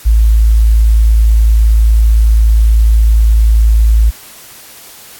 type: tone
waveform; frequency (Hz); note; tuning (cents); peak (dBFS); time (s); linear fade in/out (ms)
sine; 55; A1; 0; -4; 0.05-4.11; 20
effects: white hiss -35 dBFS RMS until 5.19 s + AAC 64 kbps